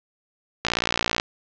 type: click train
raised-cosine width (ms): 0.2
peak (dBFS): -3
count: 33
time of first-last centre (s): 0.65-1.199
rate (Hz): 58.3
effects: low-pass 5000 Hz 12 dB/octave